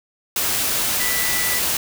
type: tone in noise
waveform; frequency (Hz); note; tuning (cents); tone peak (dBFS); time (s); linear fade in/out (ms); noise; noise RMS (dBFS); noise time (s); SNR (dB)
sine; 1975.5; B6; 0; -25; 1-1.59; 2; white; -21; 0.36-1.77; -7
effects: none